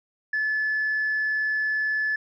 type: tone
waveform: sine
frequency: 1729 Hz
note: A6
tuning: 31 cents flat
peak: -21 dBFS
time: 0.33-2.16 s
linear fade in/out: 5 ms
effects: tanh soft clip ceiling -19 dBFS